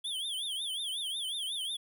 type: tone with vibrato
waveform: square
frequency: 3322 Hz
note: G#7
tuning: in tune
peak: -34 dBFS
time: 0.04-1.77 s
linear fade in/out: 10 ms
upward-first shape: triangle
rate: 5.5 Hz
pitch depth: 190 cents each way
effects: none